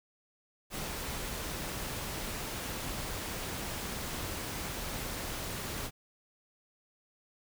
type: noise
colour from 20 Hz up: pink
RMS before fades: -38 dBFS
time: 0.7-5.91 s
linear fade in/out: 50 ms
effects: none